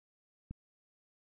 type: click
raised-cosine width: 5 ms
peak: -30 dBFS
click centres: 0.51 s
effects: none